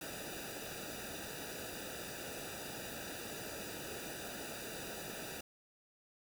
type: noise with comb filter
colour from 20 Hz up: pink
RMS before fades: -45 dBFS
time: 0.01-5.41 s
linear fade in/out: 5 ms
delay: 0.93 ms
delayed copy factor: -0.9
effects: none